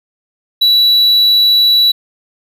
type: tone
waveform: triangle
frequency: 3933 Hz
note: B7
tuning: 8 cents flat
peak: -5 dBFS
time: 0.61-1.92 s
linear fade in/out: 10 ms
effects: none